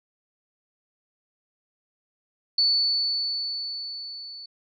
sine tone with level ramp, 4470 Hz, C#8, 14 cents sharp, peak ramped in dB -17 to -38 dBFS, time 2.58-4.46 s, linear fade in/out 5 ms, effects none

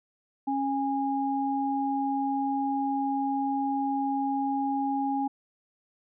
sine tone pair together, 274 / 821 Hz, C#4 / G#5, -20 / -20 cents, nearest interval octave + perfect fifth, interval 1900 cents, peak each -28 dBFS, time 0.47-5.28 s, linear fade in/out 10 ms, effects none

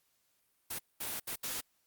white noise bursts at uneven times, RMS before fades -38 dBFS, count 4, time 0.7-0.79 / 1-1.2 / 1.27-1.36 / 1.43-1.61 s, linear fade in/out 10 ms, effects white hiss -75 dBFS RMS until 1.86 s + Opus 48 kbps

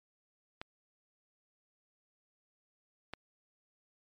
clicks, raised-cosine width 0.3 ms, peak -24 dBFS, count 2, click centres 0.615 / 3.136 s, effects MP3 48 kbps

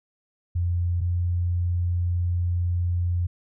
sine tone pair in turn, 87.31 / 87.81 Hz, F2 / F2, 0 / +10 cents, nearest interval unison, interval 10 cents, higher second, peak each -21 dBFS, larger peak neither, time 0.55-1.01 / 1.01-3.27 s, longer second, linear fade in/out 10 ms, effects none

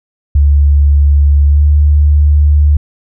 sine tone with pitch glide, 71.8 to 73.73 Hz, D2 to D2, -39 to +7 cents, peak -4 dBFS, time 0.35-2.77 s, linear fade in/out 5 ms, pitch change +46 cents, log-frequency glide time 1.47-1.63 s, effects none

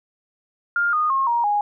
sine tone with pitch steps, 1405 / 1230.2 / 1077.2 / 943.2 / 825.8 Hz, F6 / D#6 / C#6 / A#5 / G#5, +10 / -20 / -50 / +20 / -10 cents, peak -17 dBFS, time 0.76-1.61 s, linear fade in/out 2 ms, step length 170 ms, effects none

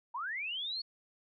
sine linear sweep, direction up, 888 to 4435 Hz, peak -35 dBFS, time 0.14-0.82 s, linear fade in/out 10 ms, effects none

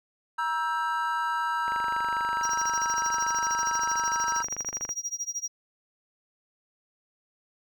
triangle chord, E diminished, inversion second, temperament just, 949.3 / 1318.5 / 1582.2 Hz, Bb5 / E6 / G6, +31 / 0 / +16 cents, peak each -27 / -28 / -31 dBFS, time 0.38-4.43 s, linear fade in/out 10 ms
click train, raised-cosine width 0.5 ms, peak -23 dBFS, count 80, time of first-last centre 1.68-4.891 s, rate 24.6 Hz
triangle tone with tremolo, 5720 Hz, F8, 41 cents sharp, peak -26 dBFS, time 2.43-5.48 s, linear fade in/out 5 ms, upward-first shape sine, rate 13 Hz, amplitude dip 95%
effects none

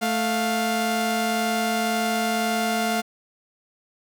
sawtooth tone pair together, 220 / 701.9 Hz, A3 / F5, 0 / +9 cents, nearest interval octave + minor sixth, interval 2009 cents, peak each -21 / -20 dBFS, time 0.01-3.02 s, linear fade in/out 20 ms, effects none

